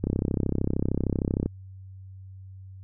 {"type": "click train", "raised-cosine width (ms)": 3, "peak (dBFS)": -12, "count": 48, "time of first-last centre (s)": [0.04, 1.46], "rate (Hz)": 33.1, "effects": ["added 95 Hz sine -41 dBFS peak until 2.83 s"]}